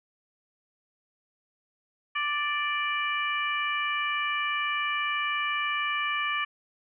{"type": "harmonic tone", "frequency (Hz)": 587.3, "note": "D5", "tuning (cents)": 0, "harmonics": [2, 3, 4, 5], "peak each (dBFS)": [-30, -32, -31, -35], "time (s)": [2.15, 6.45], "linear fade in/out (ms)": 10, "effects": []}